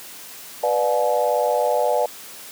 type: chord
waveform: sine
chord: B diminished seventh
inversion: none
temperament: just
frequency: 493.9 / 592.7 / 711.2 / 853.4 Hz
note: B4 / D5 / F5 / Ab5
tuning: 0 / +16 / +31 / +47 cents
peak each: -22 / -21 / -24 / -24 dBFS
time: 0.63-2.06 s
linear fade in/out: 5 ms
effects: white hiss -39 dBFS RMS until 2.51 s + high-pass 150 Hz 12 dB/octave